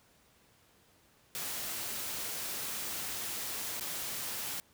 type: noise with dropouts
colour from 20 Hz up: white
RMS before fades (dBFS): -38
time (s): 1.35-4.6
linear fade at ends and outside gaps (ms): 0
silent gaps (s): 3.797-3.809
effects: pink hiss -65 dBFS RMS until 4.73 s + high-pass 60 Hz 12 dB/octave